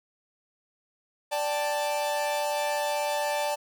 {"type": "chord", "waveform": "45% pulse", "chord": "D suspended fourth", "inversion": "none", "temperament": "equal", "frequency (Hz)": [587.3, 784, 880], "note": ["D5", "G5", "A5"], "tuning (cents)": [0, 0, 0], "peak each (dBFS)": [-29, -35, -30], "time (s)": [1.31, 3.56], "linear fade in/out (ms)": 20, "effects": []}